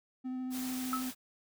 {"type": "tone with vibrato", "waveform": "triangle", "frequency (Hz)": 256, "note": "C4", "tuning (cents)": -38, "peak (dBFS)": -33, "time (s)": [0.24, 1.11], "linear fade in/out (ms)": 20, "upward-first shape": "triangle", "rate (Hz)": 13, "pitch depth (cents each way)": 14}
{"type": "noise", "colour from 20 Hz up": "white", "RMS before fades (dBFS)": -43, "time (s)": [0.5, 1.15], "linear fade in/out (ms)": 50}
{"type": "tone with exponential decay", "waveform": "sine", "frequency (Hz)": 1298, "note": "E6", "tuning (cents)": -27, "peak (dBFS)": -28, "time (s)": [0.93, 1.11], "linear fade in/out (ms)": 1, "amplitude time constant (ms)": 38}
{"effects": []}